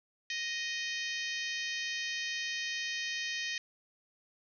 harmonic tone with a mistuned harmonic, 622.3 Hz, D#5, in tune, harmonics 3 / 4 / 5 / 6 / 7 / 8 / 9 / 10, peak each -38 / -40 / -42 / -44 / -45 / -46 / -47 / -48 dBFS, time 0.3-3.58 s, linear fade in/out 2 ms, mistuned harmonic 8, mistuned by +17 cents, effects none

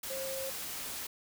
sine tone in noise, 534 Hz, C5, 35 cents sharp, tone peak -37 dBFS, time 0.1-0.5 s, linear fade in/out 5 ms, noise white, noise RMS -40 dBFS, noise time 0.03-1.07 s, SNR 0 dB, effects none

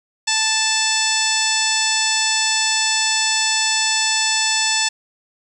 harmonic tone with a mistuned harmonic, 880 Hz, A5, in tune, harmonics 1 / 2 / 3 / 4 / 5 / 6 / 7 / 8 / 9, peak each -26 / -25 / -24 / -24 / -26 / -23 / -29 / -27 / -23 dBFS, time 0.27-4.89 s, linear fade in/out 10 ms, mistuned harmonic 7, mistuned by -33 cents, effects 8-bit

